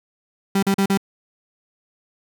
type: tone bursts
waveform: 35% pulse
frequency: 196 Hz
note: G3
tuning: in tune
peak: -14 dBFS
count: 4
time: 0.55-0.975 s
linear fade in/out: 5 ms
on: 77 ms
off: 39 ms
effects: none

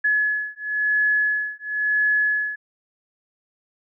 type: beating tone pair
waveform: sine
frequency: 1701 / 1701.97 Hz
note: G#6 / G#6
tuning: +41 / +42 cents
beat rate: 0.97 Hz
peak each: -22 dBFS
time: 0.04-2.56 s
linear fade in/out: 10 ms
effects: none

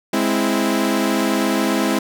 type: chord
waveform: sawtooth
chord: Ab augmented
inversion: none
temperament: equal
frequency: 207.7 / 261.6 / 329.6 Hz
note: Ab3 / C4 / E4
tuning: 0 / 0 / 0 cents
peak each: -17 dBFS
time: 0.13-1.99 s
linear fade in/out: 5 ms
effects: none

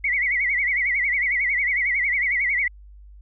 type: tone with vibrato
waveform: sine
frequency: 2093 Hz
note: C7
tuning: in tune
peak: -19 dBFS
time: 0.04-2.68 s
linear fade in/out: 5 ms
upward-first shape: sine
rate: 11 Hz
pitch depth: 140 cents each way
effects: added 50 Hz sine -42 dBFS peak until 3.21 s

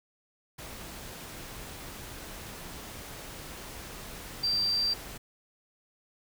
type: tone in noise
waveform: sine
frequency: 4699 Hz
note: D8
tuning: in tune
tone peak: -25 dBFS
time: 4.43-4.94 s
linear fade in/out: 10 ms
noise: pink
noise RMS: -43 dBFS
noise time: 0.58-5.18 s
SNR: +15 dB
effects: none

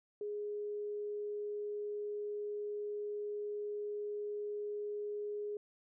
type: tone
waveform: sine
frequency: 415.3 Hz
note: G#4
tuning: in tune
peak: -37 dBFS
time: 0.21-5.57 s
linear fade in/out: 2 ms
effects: none

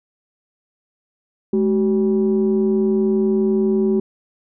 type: tone pair together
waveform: sine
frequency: 212.3 / 380.3 Hz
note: G#3 / F#4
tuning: +38 / +48 cents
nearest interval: minor seventh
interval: 1010 cents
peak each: -16 dBFS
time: 1.53-4 s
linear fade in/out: 5 ms
effects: tanh soft clip ceiling -9 dBFS

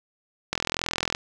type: click train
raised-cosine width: 0.2 ms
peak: -7 dBFS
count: 27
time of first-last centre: 0.53-1.149 s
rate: 42 Hz
effects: none

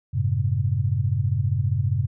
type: tone cluster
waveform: sine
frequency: 93.6 / 108.6 / 133.7 Hz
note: F#2 / A2 / C3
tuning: +20 / -22 / +38 cents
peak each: -24 dBFS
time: 0.13-2.07 s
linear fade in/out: 20 ms
effects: none

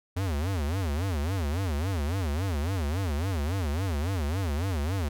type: tone with vibrato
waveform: square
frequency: 83.7 Hz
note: E2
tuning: 27 cents sharp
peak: -27 dBFS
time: 0.16-5.09 s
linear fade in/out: 10 ms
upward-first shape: sine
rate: 3.6 Hz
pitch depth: 290 cents each way
effects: none

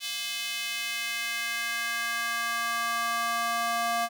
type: tone with high-pass filter sweep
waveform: square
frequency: 233.1 Hz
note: A#3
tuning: in tune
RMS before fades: -30 dBFS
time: 0-4.09 s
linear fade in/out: 50 ms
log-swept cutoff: 3200 to 800 Hz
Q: 1.9
effects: none

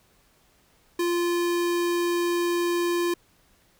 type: tone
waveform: square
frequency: 347 Hz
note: F4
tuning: 11 cents flat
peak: -23 dBFS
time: 0.99-3.14 s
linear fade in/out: 5 ms
effects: pink hiss -62 dBFS RMS until 3.79 s

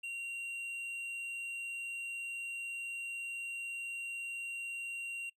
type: tone with tanh clipping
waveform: sine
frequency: 2758 Hz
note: F7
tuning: 22 cents flat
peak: -39 dBFS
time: 0.03-5.3 s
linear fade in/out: 10 ms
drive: 6 dB
effects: noise-tail reverb RT60 0.1 s tail -22 dB re dry

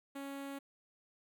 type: tone with notch filter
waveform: sawtooth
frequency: 277.2 Hz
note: C#4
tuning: in tune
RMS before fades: -44 dBFS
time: 0.15-0.59 s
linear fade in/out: 10 ms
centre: 5300 Hz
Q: 1.5
effects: none

